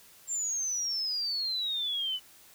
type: exponential sweep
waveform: sine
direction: down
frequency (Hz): 7440 to 2960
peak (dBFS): -29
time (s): 0.27-2.2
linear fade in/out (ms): 50
effects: white hiss -56 dBFS RMS until 2.54 s